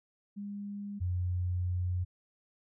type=tone pair in turn; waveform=sine; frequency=202.8 / 90.05 Hz; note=G#3 / F#2; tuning=-41 / -46 cents; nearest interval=octave + major second; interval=1405 cents; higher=first; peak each=-37 / -29 dBFS; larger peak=second; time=0.36-1 / 1-2.05 s; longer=second; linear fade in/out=20 ms; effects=none